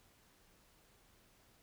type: silence
effects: pink hiss -68 dBFS RMS until 1.62 s